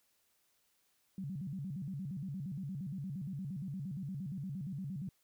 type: tone with vibrato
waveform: sine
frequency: 163.6 Hz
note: E3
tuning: 13 cents flat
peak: -38 dBFS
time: 1.18-5.09 s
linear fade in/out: 2 ms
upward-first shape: square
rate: 8.6 Hz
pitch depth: 270 cents each way
effects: white hiss -75 dBFS RMS until 5.23 s